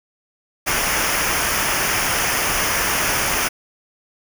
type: noise with comb filter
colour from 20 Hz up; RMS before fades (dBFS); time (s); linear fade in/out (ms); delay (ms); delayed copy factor
pink; -20; 0.66-3.49; 20; 0.25; -0.7
effects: none